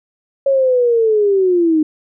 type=linear sweep; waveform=sine; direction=down; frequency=554 to 303.5 Hz; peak=-10 dBFS; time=0.46-1.83 s; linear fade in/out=5 ms; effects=none